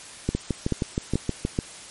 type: two click trains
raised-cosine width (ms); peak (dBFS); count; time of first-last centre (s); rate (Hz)
3; -9 / -10; 4 / 8; 0.29-1.589 / 0.35-1.451; 2.31 / 6.36
effects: white hiss -42 dBFS RMS until 1.9 s + MP3 48 kbps